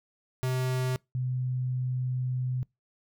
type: tone pair in turn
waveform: square / sine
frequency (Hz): 128.6 / 127.05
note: C3 / B2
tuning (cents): -30 / +49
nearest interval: unison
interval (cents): 21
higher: first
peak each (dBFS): -27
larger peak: neither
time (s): 0.43-0.96 / 1.15-2.63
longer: second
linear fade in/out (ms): 0
effects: noise-tail reverb RT60 0.2 s tail -25 dB re dry